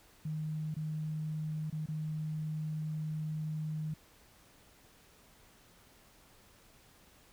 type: tone with dropouts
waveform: sine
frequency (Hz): 155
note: D#3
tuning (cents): -6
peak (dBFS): -34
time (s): 0.25-3.94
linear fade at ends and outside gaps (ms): 5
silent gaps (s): 0.743-0.765 / 1.701-1.725 / 1.86-1.885
effects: pink hiss -62 dBFS RMS until 7.32 s